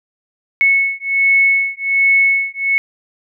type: beating tone pair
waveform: sine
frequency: 2201 / 2202.3 Hz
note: C#7 / C#7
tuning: -13 / -12 cents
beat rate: 1.3 Hz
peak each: -14 dBFS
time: 0.61-2.78 s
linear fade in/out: 0 ms
effects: none